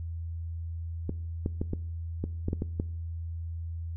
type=clicks; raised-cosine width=3 ms; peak=-17 dBFS; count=9; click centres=1.094 / 1.461 / 1.615 / 1.734 / 2.24 / 2.484 / 2.531 / 2.621 / 2.799 s; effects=noise-tail reverb RT60 0.6 s tail -20 dB re dry + added 83 Hz sine -33 dBFS peak until 3.96 s